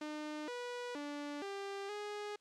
sawtooth tone with pitch steps, 302.7 / 488.4 / 290.7 / 396.5 / 415.3 Hz, D#4 / B4 / D4 / G4 / G#4, -48 / -19 / -18 / +20 / 0 cents, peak -37 dBFS, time 0.01-2.36 s, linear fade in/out 5 ms, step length 470 ms, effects white hiss -75 dBFS RMS until 2.4 s + low-pass 6000 Hz 12 dB/octave

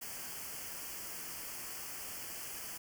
white band-stop noise, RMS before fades -44 dBFS, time 0.01-2.78 s, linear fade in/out 10 ms, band 3200 to 4500 Hz, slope 96 dB/octave, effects none

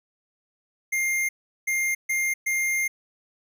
square tone bursts at uneven times, 2113 Hz, C7, 16 cents sharp, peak -23 dBFS, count 4, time 0.92-1.29 / 1.67-1.95 / 2.09-2.34 / 2.46-2.88 s, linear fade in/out 10 ms, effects none

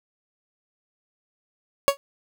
30% pulse tone with exponential decay, 558 Hz, C#5, 11 cents sharp, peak -8 dBFS, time 1.88-1.97 s, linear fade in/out 0 ms, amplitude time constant 19 ms, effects none

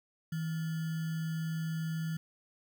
sine tone with sample-and-hold, 161.5 Hz, E3, 35 cents flat, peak -32 dBFS, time 0.32-2.17 s, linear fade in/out 5 ms, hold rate 1575 Hz, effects none

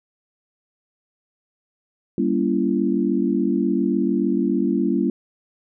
sine chord, G diminished seventh, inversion none, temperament just, 196 / 235.2 / 282.2 / 338.7 Hz, G3 / Bb3 / Db4 / Fb4, 0 / +16 / +31 / +47 cents, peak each -23 dBFS, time 2.18-5.1 s, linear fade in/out 2 ms, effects none

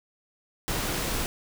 pink noise, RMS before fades -29 dBFS, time 0.68-1.26 s, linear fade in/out 0 ms, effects none

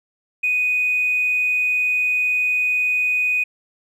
triangle tone with tanh clipping, 2489 Hz, D#7, in tune, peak -16 dBFS, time 0.43-3.44 s, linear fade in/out 10 ms, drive 1 dB, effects none

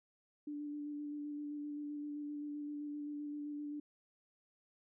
sine tone with vibrato, 293.7 Hz, D4, in tune, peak -40 dBFS, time 0.47-3.8 s, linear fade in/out 5 ms, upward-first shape square, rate 7.7 Hz, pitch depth 12 cents each way, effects none

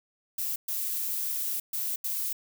violet noise bursts at uneven times, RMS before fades -31 dBFS, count 4, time 0.38-0.56 / 0.68-1.6 / 1.73-1.96 / 2.04-2.33 s, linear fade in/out 5 ms, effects none

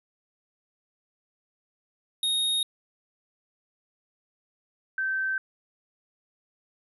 square / sine tone pair in turn, 3729 / 1549.4 Hz, A#7 / G6, 0 / -21 cents, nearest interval octave + minor third, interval 1521 cents, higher first, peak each -24 / -25 dBFS, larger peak first, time 2.23-2.63 / 4.98-5.38 s, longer neither, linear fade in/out 2 ms, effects resampled to 32000 Hz

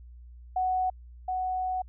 sine tone pair in turn, 742 / 742 Hz, F#5 / F#5, +5 / +5 cents, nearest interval unison, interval 0 cents, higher neither, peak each -24 / -27 dBFS, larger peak first, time 0.56-0.9 / 1.28-1.82 s, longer second, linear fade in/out 5 ms, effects added 60 Hz sine -45 dBFS peak until 1.88 s

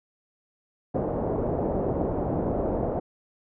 white low-pass noise, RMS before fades -27 dBFS, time 0.94-3 s, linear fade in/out 10 ms, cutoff 640 Hz, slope 24 dB/octave, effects none

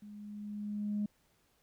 sine tone with level ramp, 207.7 Hz, G#3, in tune, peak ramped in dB -47 to -29 dBFS, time 0.02-1.06 s, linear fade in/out 5 ms, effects tanh soft clip ceiling -27 dBFS + pink hiss -72 dBFS RMS until 1.62 s

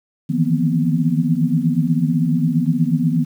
sine tone cluster, 154.6 / 162.5 / 171.2 / 237 / 252.4 Hz, D#3 / E3 / F3 / A#3 / B3, -11 / -24 / -34 / +29 / +38 cents, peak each -21 dBFS, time 0.29-3.25 s, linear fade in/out 20 ms, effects 8-bit

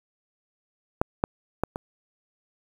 clicks, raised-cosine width 1 ms, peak -6 / -7 / -9 / -17 dBFS, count 4, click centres 1.015 / 1.239 / 1.636 / 1.759 s, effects 7-bit

